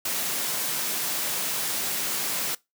white high-pass noise, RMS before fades -28 dBFS, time 0.05-2.55 s, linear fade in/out 5 ms, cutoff 120 Hz, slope 96 dB/octave, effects noise-tail reverb RT60 0.2 s tail -22 dB re dry

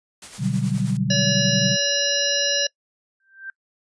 white noise with tremolo, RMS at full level -37 dBFS, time 0.22-0.97 s, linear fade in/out 2 ms, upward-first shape sine, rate 9.4 Hz, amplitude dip 55%
sine chord, G major seventh, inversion first, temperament equal, 123.47 / 146.83 / 185 / 196 Hz, B2 / D3 / F#3 / G3, 0 / 0 / 0 / 0 cents, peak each -25 dBFS, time 0.38-1.77 s, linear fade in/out 50 ms
harmonic tone, 570 Hz, C#5, 48 cents sharp, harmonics 1 / 3 / 5 / 7 / 9 / 10, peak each -26 / -26 / -26 / -26 / -26 / -26 dBFS, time 1.1-2.67 s, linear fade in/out 5 ms
sine tone with exponential growth, 1568 Hz, G6, in tune, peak -28 dBFS, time 3.2-3.5 s, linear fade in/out 2 ms, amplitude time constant 64 ms
effects noise-tail reverb RT60 0.1 s tail -24 dB re dry + resampled to 22050 Hz

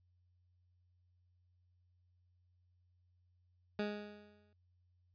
20% pulse tone with exponential decay, 207.7 Hz, G#3, in tune, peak -29 dBFS, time 3.79-4.53 s, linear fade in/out 2 ms, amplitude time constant 160 ms, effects added 89 Hz sine -70 dBFS peak until 5.14 s + resampled to 11025 Hz

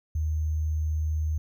sine tone with sample-and-hold, 77.78 Hz, D#2, in tune, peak -24 dBFS, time 0.15-1.38 s, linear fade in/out 5 ms, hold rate 6300 Hz, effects none

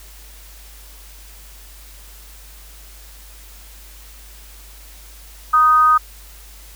sine tone with amplitude modulation, 1244.5 Hz, D#6, in tune, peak -7 dBFS, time 5.53-5.98 s, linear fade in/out 10 ms, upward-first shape sine, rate 289 Hz, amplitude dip 50%, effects added 50 Hz sine -40 dBFS peak until 6.75 s + white hiss -44 dBFS RMS until 6.75 s

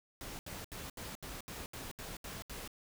pink noise bursts, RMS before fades -45 dBFS, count 10, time 0.21-2.676 s, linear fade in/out 0 ms, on 180 ms, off 74 ms, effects none

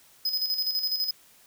square tone with tremolo, 5040 Hz, D#8, 21 cents sharp, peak -24 dBFS, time 0.25-1.11 s, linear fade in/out 5 ms, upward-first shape square, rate 12 Hz, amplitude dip 55%, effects white hiss -57 dBFS RMS until 1.46 s

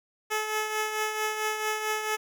10% pulse tone with tremolo, 430.5 Hz, A4, 38 cents flat, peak -17 dBFS, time 0.3-2.17 s, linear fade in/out 20 ms, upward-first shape triangle, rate 4.5 Hz, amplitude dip 55%, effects none

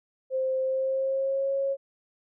sine tone with pitch glide, 523.3 to 547.4 Hz, C5 to C#5, 0 to -22 cents, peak -24 dBFS, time 0.3-1.77 s, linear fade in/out 50 ms, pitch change +78 cents, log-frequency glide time 0.61-1.52 s, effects none

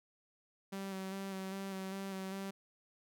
sawtooth tone with vibrato, 192.7 Hz, G3, 29 cents flat, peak -36 dBFS, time 0.72-2.51 s, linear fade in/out 10 ms, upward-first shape square, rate 2.5 Hz, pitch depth 20 cents each way, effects none

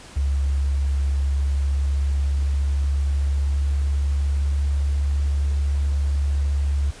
sine tone with pitch glide, 69.3 to 70.88 Hz, C#2 to C#2, 0 to +39 cents, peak -18 dBFS, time 0.16-6.91 s, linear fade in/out 10 ms, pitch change +39 cents, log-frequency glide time 1.02-4.71 s, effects pink hiss -43 dBFS RMS until 7 s + resampled to 22050 Hz

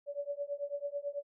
sine tone with tremolo, 572 Hz, D5, 46 cents flat, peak -31 dBFS, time 0.06-1.23 s, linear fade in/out 50 ms, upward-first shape triangle, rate 9.1 Hz, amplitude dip 100%, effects none

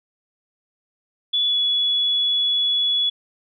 sine tone with pitch glide, 3428 to 3396 Hz, A7 to G#7, -46 to +38 cents, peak -17 dBFS, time 1.33-3.1 s, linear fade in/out 10 ms, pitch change -16 cents, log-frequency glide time 1.48-1.56 s, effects none

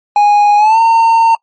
triangle tone with pitch glide, 826 to 911.2 Hz, G#5 to A#5, -10 to -40 cents, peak -3 dBFS, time 0.16-1.35 s, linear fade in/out 2 ms, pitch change +170 cents, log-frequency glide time 0.57-0.79 s, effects noise-tail reverb RT60 0.1 s tail -26 dB re dry + MP3 32 kbps

